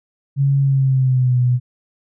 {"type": "tone with pitch glide", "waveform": "sine", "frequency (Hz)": [138.59, 124.18], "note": ["C#3", "B2"], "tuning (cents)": [0, 10], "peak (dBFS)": -12, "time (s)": [0.36, 1.6], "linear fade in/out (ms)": 50, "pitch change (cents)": -190, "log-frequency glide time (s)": [0.6, 1.39], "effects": []}